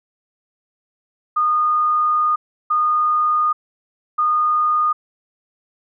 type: tone bursts at uneven times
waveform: sine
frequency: 1226 Hz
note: D#6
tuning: 26 cents flat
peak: -14 dBFS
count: 3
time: 1.36-2.36 / 2.7-3.53 / 4.18-4.93 s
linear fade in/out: 10 ms
effects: none